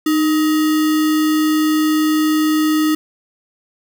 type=tone with sample-and-hold; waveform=sine; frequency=308.8 Hz; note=D#4; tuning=13 cents flat; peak=-12 dBFS; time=0.06-2.95 s; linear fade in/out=5 ms; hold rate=1575 Hz; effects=none